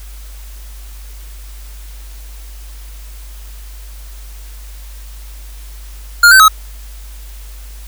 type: tone with pitch steps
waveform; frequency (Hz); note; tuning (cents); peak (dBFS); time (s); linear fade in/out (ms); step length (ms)
square; 1413 / 1539 / 1279; F6 / G6 / D#6; +20 / -32 / +47; -3; 6.23-6.482; 5; 84
effects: added 50 Hz sine -29 dBFS peak until 7.87 s + white hiss -41 dBFS RMS until 7.87 s